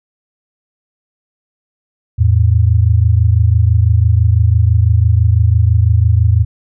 sine tone pair together, 84 / 110 Hz, E2 / A2, +33 / 0 cents, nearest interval perfect fourth, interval 467 cents, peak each -10 dBFS, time 2.18-6.45 s, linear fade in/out 20 ms, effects none

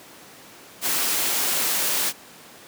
white noise, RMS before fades -23 dBFS, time 0.81-2.13 s, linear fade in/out 50 ms, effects pink hiss -45 dBFS RMS until 2.67 s + high-pass 200 Hz 12 dB/octave

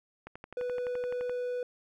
click train, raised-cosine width 0.5 ms, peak -28 dBFS, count 13, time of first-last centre 0.27-1.296 s, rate 11.7 Hz
triangle tone, 493.7 Hz, B4, 1 cent flat, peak -29 dBFS, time 0.57-1.63 s, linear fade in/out 2 ms
effects none

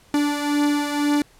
45% pulse beating tone pair, 291.4 / 293.4 Hz, D4 / D4, -13 / -2 cents, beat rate 2 Hz, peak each -20 / -25 dBFS, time 0.14-1.22 s, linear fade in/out 2 ms, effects pink hiss -54 dBFS RMS until 1.39 s + low-pass 12000 Hz 12 dB/octave

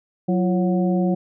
harmonic tone with a mistuned harmonic, 183.5 Hz, F#3, 14 cents flat, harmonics 1 / 2 / 3 / 4, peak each -18 / -24 / -28 / -30 dBFS, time 0.28-1.15 s, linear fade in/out 10 ms, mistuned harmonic 2, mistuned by -110 cents, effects none

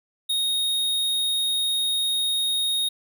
square tone, 3729 Hz, A#7, in tune, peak -22 dBFS, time 0.29-2.89 s, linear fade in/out 10 ms, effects none

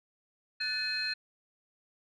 sine tone cluster, 1490 / 1749 / 2544 / 4183 Hz, F#6 / A6 / D#7 / C8, +12 / -11 / +38 / -1 cents, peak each -38 / -37 / -37 / -32 dBFS, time 0.6-1.14 s, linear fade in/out 10 ms, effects tanh soft clip ceiling -23 dBFS

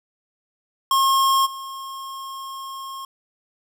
square tone with level steps, 1077 Hz, C6, 50 cents sharp, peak -16 / -32 dBFS, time 0.91-3.05 s, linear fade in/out 2 ms, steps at 1.45 s, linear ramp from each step 20 ms, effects none

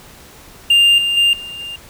triangle tone with level steps, 2800 Hz, F7, 4 cents sharp, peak -6 / -13 / -8 / -26 / -24 dBFS, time 0.7-1.76 s, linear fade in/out 5 ms, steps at 0.98 / 1.17 / 1.33 / 1.59 s, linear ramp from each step 2 ms, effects pink hiss -41 dBFS RMS until 1.89 s

